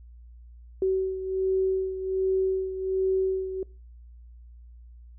sine beating tone pair, 378.9 / 380.2 Hz, F#4 / F#4, +41 / +47 cents, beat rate 1.3 Hz, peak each -24 / -30 dBFS, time 0.82-3.63 s, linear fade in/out 2 ms, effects noise-tail reverb RT60 0.4 s tail -25 dB re dry + added 59 Hz sine -45 dBFS peak until 5.18 s

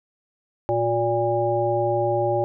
harmonic tone with a mistuned harmonic, 116.1 Hz, A#2, 7 cents flat, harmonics 1 / 3 / 5 / 7, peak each -28 / -24 / -23 / -25 dBFS, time 0.69-2.44 s, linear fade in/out 0 ms, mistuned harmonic 3, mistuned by +53 cents, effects none

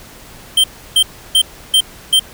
square tone bursts, 3136 Hz, G7, in tune, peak -8 dBFS, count 5, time 0.57-2.195 s, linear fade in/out 5 ms, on 69 ms, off 320 ms, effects pink hiss -38 dBFS RMS until 2.33 s

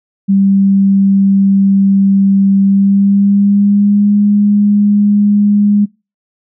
sine tone with pitch glide, 196 to 205.4 Hz, G3 to G#3, 0 to -19 cents, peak -6 dBFS, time 0.28-5.86 s, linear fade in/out 20 ms, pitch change +81 cents, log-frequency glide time 2.62-4.15 s, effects noise-tail reverb RT60 0.3 s tail -26 dB re dry

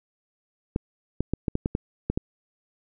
clicks, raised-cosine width 3 ms, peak -11 dBFS, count 9, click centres 0.761 / 1.206 / 1.336 / 1.482 / 1.554 / 1.659 / 1.751 / 2.1 / 2.175 s, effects none

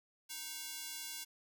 square tone with high-pass filter, 311.1 Hz, D#4, in tune, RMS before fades -45 dBFS, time 0.29-1.25 s, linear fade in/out 20 ms, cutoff 3800 Hz, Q 0.6, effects none

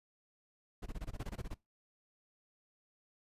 brown noise bursts, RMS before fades -40 dBFS, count 12, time 0.82-1.544 s, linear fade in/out 10 ms, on 42 ms, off 20 ms, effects noise-tail reverb RT60 0.2 s tail -21 dB re dry + resampled to 32000 Hz

